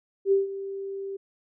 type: tone with ADSR envelope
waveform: sine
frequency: 392 Hz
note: G4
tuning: in tune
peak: -16 dBFS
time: 0.25-1.17 s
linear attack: 68 ms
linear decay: 150 ms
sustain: -15 dB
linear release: 11 ms
effects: none